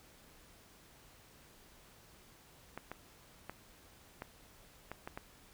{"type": "clicks", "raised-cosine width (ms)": 0.5, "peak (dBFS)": -27, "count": 7, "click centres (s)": [2.776, 2.916, 3.496, 4.221, 4.916, 5.075, 5.175], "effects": ["pink hiss -61 dBFS RMS until 5.53 s"]}